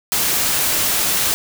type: noise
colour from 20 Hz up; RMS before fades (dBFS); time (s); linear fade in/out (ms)
white; -18; 0.12-1.34; 0
effects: none